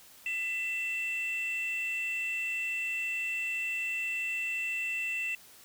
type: tone pair together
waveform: sine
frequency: 2000 / 2677 Hz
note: B6 / E7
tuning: +21 / +26 cents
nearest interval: perfect fourth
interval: 505 cents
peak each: -38 / -29 dBFS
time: 0.26-5.35 s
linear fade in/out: 2 ms
effects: tanh soft clip ceiling -28 dBFS + white hiss -55 dBFS RMS until 5.64 s